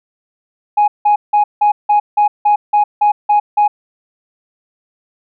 sine tone bursts, 832 Hz, G#5, 3 cents sharp, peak -6 dBFS, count 11, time 0.77-3.68 s, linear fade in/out 10 ms, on 110 ms, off 170 ms, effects tanh soft clip ceiling -5 dBFS

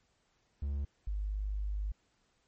triangle / sine tone pair in turn, 70.7 / 50.82 Hz, C#2 / G#1, +35 / -37 cents, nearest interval tritone, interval 572 cents, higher first, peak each -30 / -32 dBFS, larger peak first, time 0.62-0.85 / 1.07-1.92 s, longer second, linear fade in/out 5 ms, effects pink hiss -74 dBFS RMS until 2.47 s + MP3 32 kbps

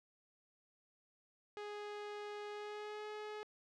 sawtooth tone with pitch glide, 415.3 to 423.5 Hz, G#4 to G#4, 0 to +34 cents, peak -40 dBFS, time 1.57-3.43 s, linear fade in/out 0 ms, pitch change +34 cents, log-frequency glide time 2.49-3.06 s, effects low-pass 4000 Hz 12 dB/octave

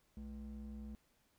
triangle ring-modulated tone, 138.59 Hz, C#3, in tune, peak -40 dBFS, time 0.17-0.95 s, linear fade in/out 0 ms, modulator 76.1 Hz, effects pink hiss -75 dBFS RMS until 1.38 s

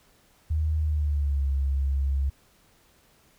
sine tone with pitch glide, 77.7 to 68.43 Hz, D#2 to C#2, -2 to -22 cents, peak -22 dBFS, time 0.5-2.3 s, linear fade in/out 10 ms, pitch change -220 cents, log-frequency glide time 0.79-1.47 s, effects pink hiss -61 dBFS RMS until 3.38 s

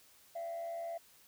sine tone with frequency modulation, 675 Hz, E5, 41 cents sharp, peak -36 dBFS, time 0.35-0.98 s, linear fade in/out 10 ms, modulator 84.8 Hz, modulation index 0.36, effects tanh soft clip ceiling -36 dBFS + white hiss -63 dBFS RMS until 1.27 s

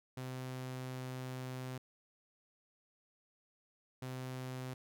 sawtooth tone bursts at uneven times, 128.6 Hz, C3, 30 cents flat, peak -37 dBFS, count 2, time 0.17-1.78 / 4.02-4.74 s, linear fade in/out 5 ms, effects none

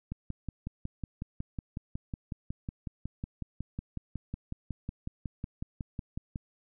click train, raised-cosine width 5 ms, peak -23 dBFS, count 35, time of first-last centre 0.12-6.359 s, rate 5.45 Hz, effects none

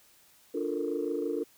sine chord, Bb major seventh, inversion first, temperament equal, 293.7 / 349.2 / 440 / 466.2 Hz, D4 / F4 / A4 / Bb4, 0 / 0 / 0 / 0 cents, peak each -34 dBFS, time 0.54-1.44 s, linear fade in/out 10 ms, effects tanh soft clip ceiling -20 dBFS + white hiss -61 dBFS RMS until 1.57 s

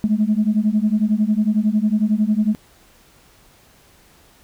sine beating tone pair, 207.7 / 218.7 Hz, G#3 / A3, 0 / -10 cents, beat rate 11 Hz, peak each -17 / -17 dBFS, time 0.04-2.55 s, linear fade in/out 0 ms, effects tanh soft clip ceiling -8 dBFS + pink hiss -52 dBFS RMS until 4.43 s

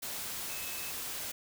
sine tone in noise, 2593 Hz, E7, 29 cents flat, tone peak -46 dBFS, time 0.49-0.91 s, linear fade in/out 10 ms, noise white, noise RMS -39 dBFS, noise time 0.02-1.32 s, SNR -10 dB, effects none

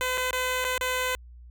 10% pulse tone with dropouts, 508 Hz, B4, 49 cents sharp, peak -17 dBFS, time 0.01-1.15 s, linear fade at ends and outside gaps 0 ms, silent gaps 0.175-0.179 / 0.309-0.33 / 0.643-0.649 / 0.778-0.811 s, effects added 60 Hz sine -44 dBFS peak until 1.5 s

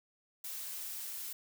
blue noise, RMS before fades -42 dBFS, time 0.44-1.33 s, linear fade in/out 5 ms, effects none

